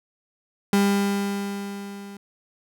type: tone with level ramp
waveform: 35% pulse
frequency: 200 Hz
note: G3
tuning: 35 cents sharp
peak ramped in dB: -14 to -36 dBFS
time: 0.73-2.17 s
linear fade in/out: 2 ms
effects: none